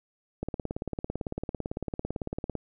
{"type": "click train", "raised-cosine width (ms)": 2, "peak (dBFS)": -18, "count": 39, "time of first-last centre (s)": [0.43, 2.553], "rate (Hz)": 17.9, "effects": []}